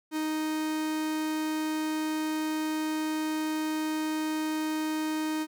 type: tone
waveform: 45% pulse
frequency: 311.1 Hz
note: D#4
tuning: in tune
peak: -28 dBFS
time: 0.11-5.47 s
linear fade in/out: 50 ms
effects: none